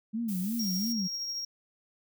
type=tone with vibrato; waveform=sine; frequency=206.8 Hz; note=G#3; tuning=7 cents flat; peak=-29 dBFS; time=0.13-1.08 s; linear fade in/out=20 ms; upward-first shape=sine; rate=2.9 Hz; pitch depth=230 cents each way
type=noise; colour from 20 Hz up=violet; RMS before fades=-41 dBFS; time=0.28-0.93 s; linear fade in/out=10 ms
type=tone with tremolo; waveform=triangle; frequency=5590 Hz; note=F8; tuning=1 cent sharp; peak=-30 dBFS; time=0.59-1.45 s; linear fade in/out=5 ms; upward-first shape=triangle; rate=13 Hz; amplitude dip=35%
effects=none